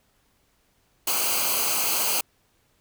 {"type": "noise with comb filter", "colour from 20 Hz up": "white", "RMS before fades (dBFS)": -24, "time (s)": [1.07, 2.21], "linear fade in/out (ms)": 5, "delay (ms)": 0.55, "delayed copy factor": -0.75, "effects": ["pink hiss -66 dBFS RMS until 2.8 s"]}